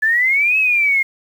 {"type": "exponential two-way sweep", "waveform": "sine", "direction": "up then down", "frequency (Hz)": [1721, 2600, 2120], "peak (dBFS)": -12, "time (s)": [0.02, 1.03], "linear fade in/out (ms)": 10, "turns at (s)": 0.58, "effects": ["7-bit"]}